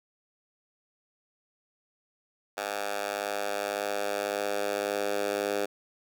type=tone with high-pass filter sweep; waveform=10% pulse; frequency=101.8 Hz; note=G#2; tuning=34 cents flat; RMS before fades=-31 dBFS; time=2.57-5.66 s; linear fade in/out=10 ms; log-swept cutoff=760 to 440 Hz; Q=1.6; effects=none